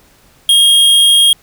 square tone, 3251 Hz, G#7, 38 cents flat, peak -6 dBFS, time 0.49-1.33 s, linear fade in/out 2 ms, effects pink hiss -48 dBFS RMS until 1.42 s

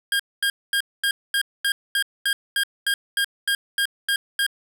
25% pulse tone bursts, 1615 Hz, G#6, 49 cents flat, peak -15 dBFS, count 15, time 0.12-4.465 s, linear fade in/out 2 ms, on 75 ms, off 230 ms, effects none

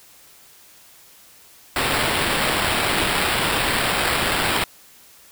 white noise with sample-and-hold, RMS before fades -21 dBFS, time 1.76-4.64 s, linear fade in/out 2 ms, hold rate 6300 Hz, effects white hiss -49 dBFS RMS until 5.31 s

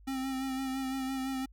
square tone with vibrato, 264.8 Hz, C4, 21 cents sharp, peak -33 dBFS, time 0.07-1.46 s, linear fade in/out 10 ms, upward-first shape sine, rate 5.9 Hz, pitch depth 27 cents each way, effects added 50 Hz sine -53 dBFS peak until 1.52 s

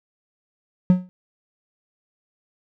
triangle tone with exponential decay, 182.1 Hz, F#3, 27 cents flat, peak -6 dBFS, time 0.9-1.09 s, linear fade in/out 0 ms, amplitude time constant 40 ms, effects none

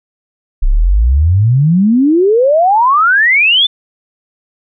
sine exponential sweep, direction up, 30.11 to 3578 Hz, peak -6 dBFS, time 0.62-3.67 s, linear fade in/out 10 ms, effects none

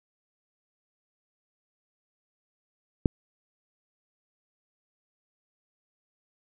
click, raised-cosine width 3 ms, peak -7 dBFS, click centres 3.058 s, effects none

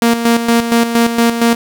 sawtooth tone with tremolo, 233.1 Hz, A#3, in tune, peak -4 dBFS, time 0.02-1.55 s, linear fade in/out 2 ms, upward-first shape square, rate 4.3 Hz, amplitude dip 60%, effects none

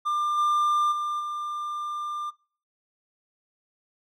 triangle tone with level steps, 1195 Hz, D6, 30 cents sharp, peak -21 / -18 / -24 / -27 dBFS, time 0.05-2.31 s, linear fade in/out 20 ms, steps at 0.37 / 0.91 / 1.19 s, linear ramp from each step 20 ms, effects noise-tail reverb RT60 0.5 s tail -25 dB re dry

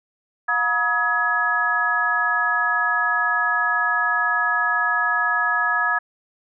sine tone cluster, 716 / 961 / 1269 / 1683 Hz, F5 / B5 / D#6 / G#6, +43 / -48 / +34 / +23 cents, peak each -28 / -27 / -23 / -20 dBFS, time 0.48-5.99 s, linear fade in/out 10 ms, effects none

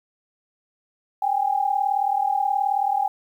sine tone pair together, 784 / 822.7 Hz, G5 / G#5, 0 / -17 cents, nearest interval minor second, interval 83 cents, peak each -22 dBFS, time 1.22-3.08 s, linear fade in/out 5 ms, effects 9-bit

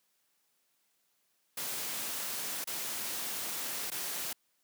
white noise with dropouts, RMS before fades -37 dBFS, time 1.57-4.33 s, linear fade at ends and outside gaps 5 ms, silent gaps 2.642-2.672 / 3.903-3.916 s, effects white hiss -75 dBFS RMS until 4.63 s + high-pass 150 Hz 12 dB/octave

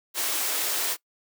white high-pass noise, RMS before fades -27 dBFS, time 0.14-0.97 s, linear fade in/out 50 ms, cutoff 280 Hz, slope 48 dB/octave, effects noise-tail reverb RT60 0.1 s tail -21 dB re dry

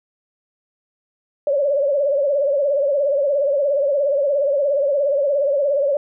sine tone with vibrato, 565 Hz, C#5, 33 cents sharp, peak -15 dBFS, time 1.47-5.97 s, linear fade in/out 2 ms, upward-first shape triangle, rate 17 Hz, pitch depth 110 cents each way, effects none

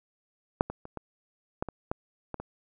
clicks, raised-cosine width 1 ms, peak -7 / -21 / -28 / -22 / -15 / -22 / -15 / -20 / -23 dBFS, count 9, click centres 0.609 / 0.7 / 0.854 / 0.973 / 1.625 / 1.687 / 1.915 / 2.343 / 2.4 s, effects none

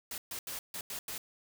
white noise bursts at uneven times, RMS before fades -40 dBFS, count 6, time 0.11-0.18 / 0.31-0.39 / 0.47-0.59 / 0.74-0.81 / 0.9-0.99 / 1.08-1.18 s, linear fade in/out 2 ms, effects none

